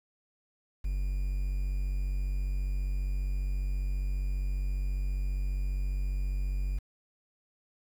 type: tone with quantisation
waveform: triangle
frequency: 47.4 Hz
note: F#1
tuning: 43 cents sharp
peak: -26 dBFS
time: 0.84-6.79 s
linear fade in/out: 10 ms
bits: 9
effects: none